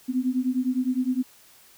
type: beating tone pair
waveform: sine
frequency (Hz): 250 / 259.8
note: B3 / C4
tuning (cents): +21 / -12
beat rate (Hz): 9.8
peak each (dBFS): -25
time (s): 0.08-1.23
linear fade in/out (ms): 20
effects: white hiss -54 dBFS RMS until 1.77 s